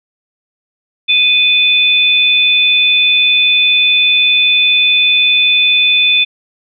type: tone pair together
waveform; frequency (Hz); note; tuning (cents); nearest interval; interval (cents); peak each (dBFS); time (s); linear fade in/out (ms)
sine; 2484 / 3515; D#7 / A7; -3 / -2; tritone; 601; -10; 1.08-6.25; 20
effects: none